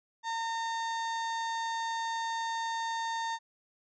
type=tone; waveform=35% pulse; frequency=912 Hz; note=A#5; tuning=38 cents flat; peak=-30 dBFS; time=0.23-3.39 s; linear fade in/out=50 ms; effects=resampled to 16000 Hz